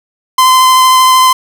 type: tone with vibrato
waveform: 45% pulse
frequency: 1031 Hz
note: C6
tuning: 26 cents flat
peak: -4 dBFS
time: 0.38-1.33 s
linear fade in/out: 5 ms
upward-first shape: sine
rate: 13 Hz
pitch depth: 10 cents each way
effects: none